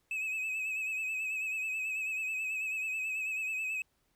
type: tone with vibrato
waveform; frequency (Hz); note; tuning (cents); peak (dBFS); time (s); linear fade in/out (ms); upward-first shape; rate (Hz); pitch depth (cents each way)
triangle; 2573; E7; -43; -31; 0.11-3.82; 2; sine; 9.2; 46
effects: pink hiss -75 dBFS RMS until 4.15 s